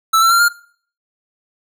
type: tone with pitch steps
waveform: square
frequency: 1318.5 / 1347.8 / 1377.7 / 1408.2 Hz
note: E6 / E6 / F6 / F6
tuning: 0 / +38 / -24 / +14 cents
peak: -10 dBFS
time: 0.13-0.486 s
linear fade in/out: 10 ms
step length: 89 ms
effects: noise-tail reverb RT60 0.5 s tail -20 dB re dry